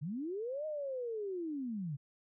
sine linear two-way sweep, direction up then down, 130.81 to 627 to 130.81 Hz, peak -36 dBFS, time 0.01-1.97 s, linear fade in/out 20 ms, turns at 0.66 s, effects none

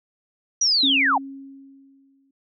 sine linear sweep, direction down, 5920 to 698.5 Hz, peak -16 dBFS, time 0.61-1.18 s, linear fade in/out 5 ms
sine tone with exponential decay, 272.7 Hz, C#4, 28 cents flat, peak -21 dBFS, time 0.83-2.31 s, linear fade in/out 5 ms, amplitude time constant 320 ms
effects none

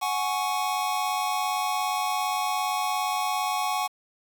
square chord, F# suspended second, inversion none, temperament equal with one note detuned, 740 / 837.4 / 1108.7 Hz, F#5 / G#5 / C#6, 0 / +14 / 0 cents, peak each -30 dBFS, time 0.01-3.88 s, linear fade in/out 20 ms, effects 8-bit

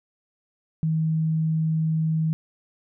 sine tone, 159.2 Hz, D#3, 40 cents sharp, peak -20 dBFS, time 0.83-2.33 s, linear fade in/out 0 ms, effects none

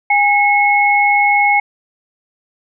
sine tone pair together, 818 / 2181 Hz, G#5 / C#7, -26 / -29 cents, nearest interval octave + perfect fourth, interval 1697 cents, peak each -12 dBFS, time 0.1-1.6 s, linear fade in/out 5 ms, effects none

